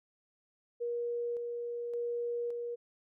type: tone with tremolo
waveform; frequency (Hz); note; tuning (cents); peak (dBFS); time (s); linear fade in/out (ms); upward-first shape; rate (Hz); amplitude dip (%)
sine; 475.9; A#4; +36; -32; 0.8-2.76; 20; square; 0.88; 30
effects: none